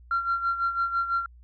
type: tone with tremolo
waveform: sine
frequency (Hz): 1373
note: F6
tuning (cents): -30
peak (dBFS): -20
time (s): 0.11-1.26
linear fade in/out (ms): 2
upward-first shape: sine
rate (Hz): 6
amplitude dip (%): 70
effects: tanh soft clip ceiling -18 dBFS + added 60 Hz sine -48 dBFS peak until 1.43 s